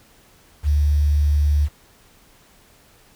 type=tone with quantisation; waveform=sine; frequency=73.42 Hz; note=D2; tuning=in tune; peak=-14 dBFS; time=0.63-1.69 s; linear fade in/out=50 ms; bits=7; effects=pink hiss -53 dBFS RMS until 3.15 s